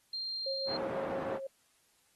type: tone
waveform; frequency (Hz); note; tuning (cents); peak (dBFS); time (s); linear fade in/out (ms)
sine; 4186; C8; 0; -35; 0.13-0.77; 5
type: tone with tremolo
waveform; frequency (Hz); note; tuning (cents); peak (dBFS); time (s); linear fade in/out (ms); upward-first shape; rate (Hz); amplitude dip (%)
sine; 540; C#5; -45; -34; 0.46-1.47; 5; sine; 6.1; 45
type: band-pass noise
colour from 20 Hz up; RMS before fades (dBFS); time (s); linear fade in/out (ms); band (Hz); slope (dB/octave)
pink; -39; 0.66-1.4; 50; 260 to 1000; 12
effects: white hiss -70 dBFS RMS until 2.15 s + AAC 32 kbps